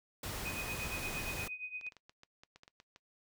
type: noise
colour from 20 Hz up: pink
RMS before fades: -41 dBFS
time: 0.23-1.48 s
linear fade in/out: 5 ms
type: tone with tremolo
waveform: sine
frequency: 2500 Hz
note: D#7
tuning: 8 cents sharp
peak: -37 dBFS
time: 0.45-1.89 s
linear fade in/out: 5 ms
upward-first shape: triangle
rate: 8.6 Hz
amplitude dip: 90%
type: clicks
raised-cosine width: 0.2 ms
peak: -37 dBFS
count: 12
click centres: 1.812 / 1.866 / 1.922 / 1.967 / 2.095 / 2.234 / 2.435 / 2.56 / 2.634 / 2.679 / 2.801 / 2.961 s
effects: noise-tail reverb RT60 0.1 s tail -21 dB re dry